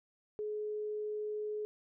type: tone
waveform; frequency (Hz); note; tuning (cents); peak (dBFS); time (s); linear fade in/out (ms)
sine; 423.3; G#4; +33; -35; 0.39-1.65; 0
effects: none